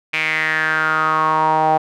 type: tone with band-pass filter sweep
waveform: sawtooth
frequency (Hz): 157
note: D#3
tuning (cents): +16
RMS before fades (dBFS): -17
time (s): 0.13-1.78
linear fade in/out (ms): 10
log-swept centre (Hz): 2400 to 760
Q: 6.1
effects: none

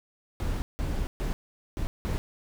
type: noise bursts at uneven times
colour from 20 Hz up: brown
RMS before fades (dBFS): -29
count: 5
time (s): 0.4-0.62 / 0.79-1.07 / 1.2-1.33 / 1.77-1.87 / 2.05-2.18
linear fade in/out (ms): 0
effects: none

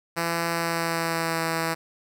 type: tone with pitch glide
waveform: 5% pulse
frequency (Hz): 168.2 to 163.88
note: E3 to E3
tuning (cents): +35 to -10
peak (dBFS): -13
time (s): 0.16-1.75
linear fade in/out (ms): 20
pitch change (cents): -45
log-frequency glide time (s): 0.5-1.44
effects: none

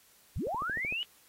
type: linear sweep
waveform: sine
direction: up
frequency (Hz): 38.89 to 3000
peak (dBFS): -31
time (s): 0.36-1.03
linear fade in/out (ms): 0
type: click train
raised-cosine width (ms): 2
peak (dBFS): -29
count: 7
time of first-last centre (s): 0.47-0.925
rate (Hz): 13.2
effects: white hiss -62 dBFS RMS until 1.28 s + AAC 48 kbps

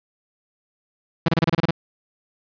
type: tone bursts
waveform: sawtooth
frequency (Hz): 165.5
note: E3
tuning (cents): +7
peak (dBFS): -11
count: 9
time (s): 1.26-1.709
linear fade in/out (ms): 5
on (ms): 25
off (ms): 28
effects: resampled to 11025 Hz + 8-bit

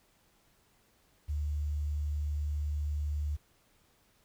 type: tone with quantisation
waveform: sine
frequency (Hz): 74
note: D2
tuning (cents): +14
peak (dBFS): -30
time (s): 1.28-3.37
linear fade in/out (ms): 20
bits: 10
effects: pink hiss -68 dBFS RMS until 4.24 s

